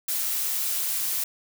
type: noise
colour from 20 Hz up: blue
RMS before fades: -27 dBFS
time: 0.08-1.24 s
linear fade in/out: 5 ms
effects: none